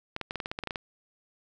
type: clicks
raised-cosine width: 0.3 ms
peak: -17 dBFS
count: 12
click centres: 0.164 / 0.213 / 0.309 / 0.357 / 0.402 / 0.459 / 0.515 / 0.589 / 0.637 / 0.673 / 0.708 / 0.758 s
effects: none